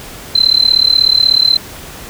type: tone with amplitude modulation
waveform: sine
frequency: 4082 Hz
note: C8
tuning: 44 cents flat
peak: -3 dBFS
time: 0.35-1.57 s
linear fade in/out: 5 ms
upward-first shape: sine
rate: 36.4 Hz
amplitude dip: 95%
effects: pink hiss -31 dBFS RMS until 2.09 s